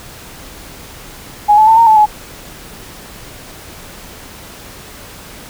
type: tone with pitch steps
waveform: sine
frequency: 833 / 864 / 892 / 921 / 871 / 847 Hz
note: G#5 / A5 / A5 / A#5 / A5 / G#5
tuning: +5 / -32 / +23 / -21 / -18 / +34 cents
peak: -4 dBFS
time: 1.48-2.062 s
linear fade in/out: 20 ms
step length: 97 ms
effects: pink hiss -34 dBFS RMS until 5.49 s